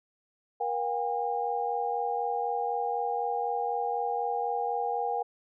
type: tone cluster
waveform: sine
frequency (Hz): 476.4 / 724 / 808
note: A#4 / F#5 / G#5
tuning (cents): +38 / -38 / -48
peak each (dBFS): -33 / -33 / -30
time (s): 0.6-5.23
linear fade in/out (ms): 10
effects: none